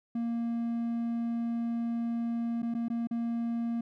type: tone with dropouts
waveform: triangle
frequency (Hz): 233.1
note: A#3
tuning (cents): 0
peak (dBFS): -27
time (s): 0.15-3.81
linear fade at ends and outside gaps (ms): 5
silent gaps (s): 2.621-2.628 / 2.741-2.748 / 2.884-2.9 / 3.072-3.11
effects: none